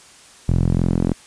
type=tone with band-pass filter sweep; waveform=sawtooth; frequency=43.19 Hz; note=F1; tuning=18 cents flat; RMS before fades=-18 dBFS; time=0.48-1.14 s; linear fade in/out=10 ms; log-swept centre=120 to 250 Hz; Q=1.3; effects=white hiss -46 dBFS RMS until 1.26 s + resampled to 22050 Hz